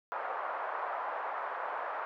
white band-pass noise, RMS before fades -37 dBFS, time 0.12-2.05 s, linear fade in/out 0 ms, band 580 to 1300 Hz, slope 24 dB/octave, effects none

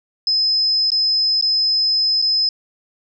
sine tone with dropouts, 5100 Hz, D#8, 42 cents sharp, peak -14 dBFS, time 0.27-2.49 s, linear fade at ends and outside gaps 2 ms, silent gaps 0.904-0.918 / 1.412-1.424 / 2.217-2.223 s, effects none

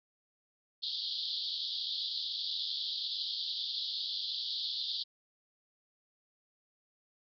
pink band-pass noise, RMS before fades -37 dBFS, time 0.82-5.04 s, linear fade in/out 20 ms, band 3300 to 4800 Hz, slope 96 dB/octave, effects none

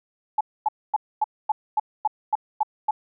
sine tone bursts, 856 Hz, A5, 48 cents flat, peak -17 dBFS, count 10, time 0.38-2.91 s, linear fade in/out 5 ms, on 28 ms, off 250 ms, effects none

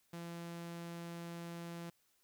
sawtooth tone, 170 Hz, F3, 46 cents flat, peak -40 dBFS, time 0.13-1.9 s, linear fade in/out 5 ms, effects white hiss -75 dBFS RMS until 2.23 s

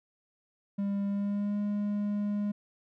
triangle tone with pitch glide, 200 to 205.9 Hz, G3 to G#3, +35 to -15 cents, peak -26 dBFS, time 0.78-2.52 s, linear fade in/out 10 ms, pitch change +50 cents, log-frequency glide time 1.07-1.58 s, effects none

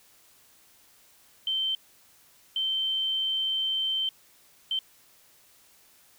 sine tone bursts at uneven times, 3108 Hz, G7, 16 cents flat, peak -25 dBFS, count 3, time 1.47-1.75 / 2.56-4.09 / 4.71-4.79 s, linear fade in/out 2 ms, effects white hiss -59 dBFS RMS until 6.18 s

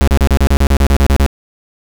45% pulse tone bursts, 69.5 Hz, C#2, 5 cents sharp, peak -7 dBFS, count 13, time 0.01-1.263 s, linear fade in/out 0 ms, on 65 ms, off 34 ms, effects none

